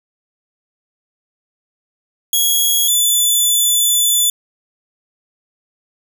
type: tone pair in turn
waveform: 10% pulse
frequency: 3322 / 3487 Hz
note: G#7 / A7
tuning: 0 / -16 cents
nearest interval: minor second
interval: 84 cents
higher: second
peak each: -4 dBFS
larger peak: neither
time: 2.33-2.88 / 2.88-4.3 s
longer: second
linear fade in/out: 2 ms
effects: none